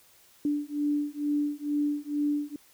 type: beating tone pair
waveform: sine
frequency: 291.8 / 294 Hz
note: D4 / D4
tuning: -11 / +2 cents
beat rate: 2.2 Hz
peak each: -29 dBFS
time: 0.45-2.56 s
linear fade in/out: 2 ms
effects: white hiss -59 dBFS RMS until 2.73 s